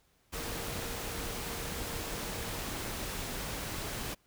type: tone in noise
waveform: sine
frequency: 466.2 Hz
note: A#4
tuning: in tune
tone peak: -48 dBFS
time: 0.34-2.58 s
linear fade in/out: 20 ms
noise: pink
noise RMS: -38 dBFS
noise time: 0.32-4.15 s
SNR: -13 dB
effects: pink hiss -70 dBFS RMS until 4.26 s